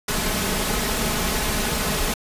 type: noise with comb filter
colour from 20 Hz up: pink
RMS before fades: -23 dBFS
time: 0.08-2.14 s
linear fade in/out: 5 ms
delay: 4.7 ms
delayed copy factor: +0.5
effects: resampled to 32000 Hz